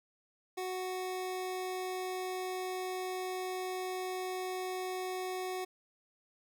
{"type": "tone", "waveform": "25% pulse", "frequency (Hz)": 370, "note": "F#4", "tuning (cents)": 0, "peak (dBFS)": -32, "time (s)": [0.57, 5.65], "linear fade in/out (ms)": 10, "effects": []}